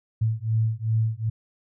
sine beating tone pair, 110 / 112.6 Hz, A2 / A2, 0 / +40 cents, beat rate 2.6 Hz, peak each -24 dBFS, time 0.21-1.3 s, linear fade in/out 10 ms, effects none

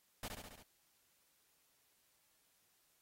pink noise with echo, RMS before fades -45 dBFS, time 0.23-0.28 s, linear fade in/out 2 ms, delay 69 ms, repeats 5, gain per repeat -3 dB, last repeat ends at 0.625 s, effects white hiss -75 dBFS RMS until 3.01 s + AAC 48 kbps

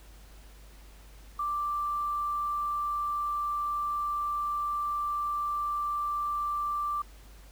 sine tone with quantisation, 1176 Hz, D6, 2 cents sharp, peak -28 dBFS, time 1.39-7.02 s, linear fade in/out 5 ms, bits 9, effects added 50 Hz sine -49 dBFS peak until 7.51 s + pink hiss -57 dBFS RMS until 7.51 s

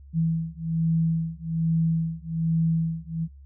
sine beating tone pair, 162.8 / 164 Hz, E3 / E3, -21 / -9 cents, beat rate 1.2 Hz, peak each -25 dBFS, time 0.13-3.28 s, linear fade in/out 50 ms, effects noise-tail reverb RT60 0.1 s tail -20 dB re dry + added 69 Hz sine -44 dBFS peak until 3.45 s

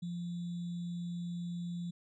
sine tone with sample-and-hold, 173.8 Hz, F3, 8 cents flat, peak -36 dBFS, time 0.02-1.91 s, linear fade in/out 10 ms, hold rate 3675 Hz, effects resampled to 16000 Hz

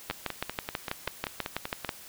two click trains, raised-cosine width 0.3 ms, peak -16 / -13 dBFS, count 10 / 12, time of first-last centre 0.11-1.847 / 0.1-1.892 s, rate 5.18 / 6.14 Hz, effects white hiss -48 dBFS RMS until 2.08 s

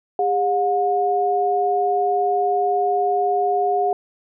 sine tone pair together, 404.6 / 720.9 Hz, G#4 / F#5, -45 / -45 cents, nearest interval minor seventh, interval 1000 cents, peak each -21 / -18 dBFS, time 0.19-3.93 s, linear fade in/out 2 ms, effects none

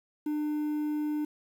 triangle tone with quantisation, 300 Hz, D4, 37 cents sharp, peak -26 dBFS, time 0.26-1.25 s, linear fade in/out 5 ms, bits 9, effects none

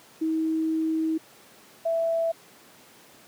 sine tone pair in turn, 319.5 / 661.5 Hz, D#4 / E5, +46 / +6 cents, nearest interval octave + minor second, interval 1260 cents, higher second, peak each -22 dBFS, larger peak neither, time 0.21-1.18 / 1.85-2.32 s, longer first, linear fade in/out 10 ms, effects pink hiss -52 dBFS RMS until 3.27 s + high-pass 200 Hz 12 dB/octave

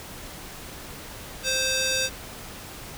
square tone with band-pass filter, 523.3 Hz, C5, in tune, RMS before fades -25 dBFS, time 1.43-2.1 s, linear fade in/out 50 ms, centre 5100 Hz, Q 1.1, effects pink hiss -40 dBFS RMS until 2.97 s

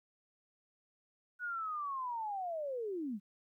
sine linear sweep, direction down, 1479 to 185 Hz, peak -36 dBFS, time 1.39-3.2 s, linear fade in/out 50 ms, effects 13-bit

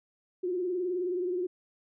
sine tone with vibrato, 360.1 Hz, F#4, 47 cents flat, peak -28 dBFS, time 0.43-1.47 s, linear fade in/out 10 ms, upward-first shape triangle, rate 19 Hz, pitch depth 83 cents each way, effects none

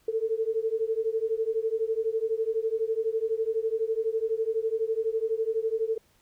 sine beating tone pair, 440 / 452 Hz, A4 / A4, 0 / +47 cents, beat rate 12 Hz, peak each -28 dBFS, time 0.08-5.98 s, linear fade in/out 5 ms, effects pink hiss -65 dBFS RMS until 6.21 s

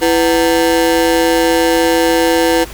35% pulse ring-modulated tone, 415.3 Hz, G#4, in tune, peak -5 dBFS, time 0.01-2.65 s, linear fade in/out 20 ms, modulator 82.8 Hz, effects added 50 Hz sine -32 dBFS peak until 2.73 s + pink hiss -33 dBFS RMS until 2.73 s

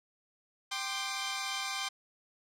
10% pulse chord, G suspended fourth, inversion none, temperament equal with one note detuned, 784 / 1046.5 / 1194.5 Hz, G5 / C6 / D6, 0 / 0 / +29 cents, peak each -30 dBFS, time 0.71-1.89 s, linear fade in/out 10 ms, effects low-pass 10000 Hz 12 dB/octave

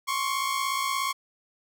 sawtooth tone pair together, 1063.1 / 1120 Hz, C6 / C#6, +27 / +18 cents, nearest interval minor second, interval 91 cents, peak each -25 / -25 dBFS, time 0.07-1.13 s, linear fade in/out 20 ms, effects none

